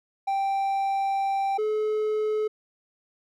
triangle tone pair in turn, 784 / 429 Hz, G5 / A4, 0 / -44 cents, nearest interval minor seventh, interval 1044 cents, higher first, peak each -21 dBFS, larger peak neither, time 0.27-1.58 / 1.58-2.48 s, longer first, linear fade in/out 10 ms, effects none

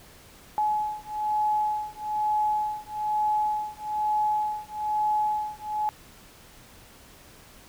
sine beating tone pair, 848 / 849.1 Hz, G#5 / G#5, +36 / +38 cents, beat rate 1.1 Hz, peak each -27 dBFS, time 0.58-5.89 s, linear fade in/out 0 ms, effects pink hiss -51 dBFS RMS until 7.68 s

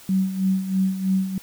sine tone with tremolo, 190 Hz, F#3, 46 cents sharp, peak -16 dBFS, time 0.09-1.38 s, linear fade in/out 2 ms, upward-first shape sine, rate 3.1 Hz, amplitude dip 70%, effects white hiss -46 dBFS RMS until 1.42 s

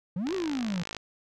triangle exponential two-way sweep, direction up then down, 164.6 to 394.2 to 164.6 Hz, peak -26 dBFS, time 0.16-0.83 s, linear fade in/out 5 ms, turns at 0.34 s
click train, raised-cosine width 0.2 ms, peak -19 dBFS, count 38, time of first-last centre 0.27-0.967 s, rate 53.1 Hz
effects none

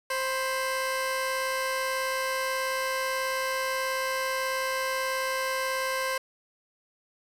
15% pulse tone pair together, 525.7 / 993 Hz, C5 / B5, +8 / +9 cents, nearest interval major seventh, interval 1101 cents, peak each -21 / -31 dBFS, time 0.1-6.18 s, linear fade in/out 5 ms, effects resampled to 32000 Hz + 8-bit

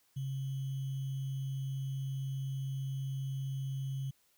sine tone with sample-and-hold, 134.8 Hz, C#3, 48 cents flat, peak -34 dBFS, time 0.16-4.11 s, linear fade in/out 10 ms, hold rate 3150 Hz, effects white hiss -71 dBFS RMS until 4.37 s

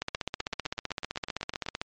two click trains, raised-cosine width 0.2 ms, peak -17 / -13 dBFS, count 13 / 29, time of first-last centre 0.15-1.663 / 0.02-1.815 s, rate 7.93 / 15.6 Hz, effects low-pass 6000 Hz 12 dB/octave + MP3 48 kbps

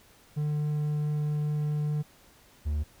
triangle tone pair in turn, 149.6 / 74.8 Hz, D3 / D2, +32 / +32 cents, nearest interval octave, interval 1200 cents, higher first, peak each -24 dBFS, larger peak neither, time 0.36-2.03 / 2.65-2.84 s, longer first, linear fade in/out 20 ms, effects pink hiss -58 dBFS RMS until 3 s

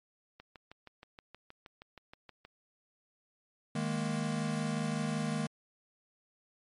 click train, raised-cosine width 0.3 ms, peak -33 dBFS, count 14, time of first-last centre 0.4-2.45 s, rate 6.34 Hz
square chord, D# suspended fourth, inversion none, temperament equal, 155.56 / 207.7 / 233.1 Hz, D#3 / G#3 / A#3, 0 / 0 / 0 cents, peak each -36 / -37 / -37 dBFS, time 3.75-5.47 s, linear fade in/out 5 ms
effects MP3 48 kbps

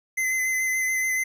square tone with vibrato, 2047 Hz, C7, 38 cents flat, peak -23 dBFS, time 0.17-1.24 s, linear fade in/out 10 ms, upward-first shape sine, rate 7 Hz, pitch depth 19 cents each way, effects none

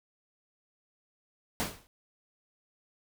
pink noise with exponential decay, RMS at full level -28 dBFS, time 1.6-1.87 s, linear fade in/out 0 ms, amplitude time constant 58 ms, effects none

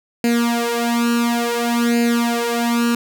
sawtooth tone with flanger, 235.9 Hz, A#3, 21 cents sharp, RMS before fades -18 dBFS, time 0.24-2.95 s, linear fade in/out 2 ms, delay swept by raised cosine 0.43 to 3.53 ms, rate 0.57 Hz, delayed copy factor +0.85, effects none

